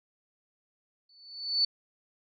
sine tone with exponential growth, 4483 Hz, C#8, 19 cents sharp, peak -20 dBFS, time 1.09-1.65 s, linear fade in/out 5 ms, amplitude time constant 120 ms, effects none

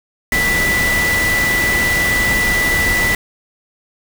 sine tone in noise, 1975.5 Hz, B6, in tune, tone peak -14 dBFS, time 0.32-3.15 s, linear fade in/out 2 ms, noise pink, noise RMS -20 dBFS, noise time 0.32-3.15 s, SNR +3 dB, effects none

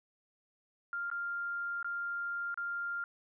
sine tone with dropouts, 1396.9 Hz, F6, in tune, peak -34 dBFS, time 0.93-3.04 s, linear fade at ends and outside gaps 1 ms, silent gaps 1.101-1.114 / 1.828-1.845 / 2.543-2.575 s, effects none

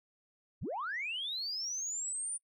sine linear sweep, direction up, 39.29 to 9397 Hz, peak -34 dBFS, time 0.61-2.38 s, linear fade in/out 20 ms, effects noise-tail reverb RT60 0.1 s tail -24 dB re dry + tanh soft clip ceiling -30 dBFS

